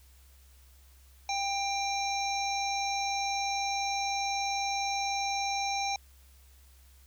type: harmonic tone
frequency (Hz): 793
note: G5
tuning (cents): +20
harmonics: 1 / 3 / 5 / 7 / 8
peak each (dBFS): -31 / -36 / -38 / -39 / -40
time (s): 1.29-5.96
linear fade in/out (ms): 2
effects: added 66 Hz sine -55 dBFS peak until 7.06 s + white hiss -63 dBFS RMS until 7.06 s